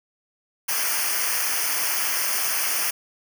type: noise with comb filter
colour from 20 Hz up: white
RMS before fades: -24 dBFS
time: 0.68-2.91 s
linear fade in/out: 10 ms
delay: 0.26 ms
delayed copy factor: -0.95
effects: none